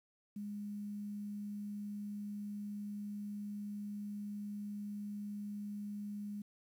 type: tone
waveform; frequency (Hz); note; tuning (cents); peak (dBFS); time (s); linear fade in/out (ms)
sine; 205.8; G#3; -16; -40; 0.36-6.42; 5
effects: 11-bit